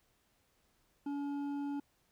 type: tone with hard clipping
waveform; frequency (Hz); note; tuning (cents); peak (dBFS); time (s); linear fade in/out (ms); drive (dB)
sine; 284.5; C#4; +45; -37; 1.06-1.8; 5; 7
effects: pink hiss -74 dBFS RMS until 2.11 s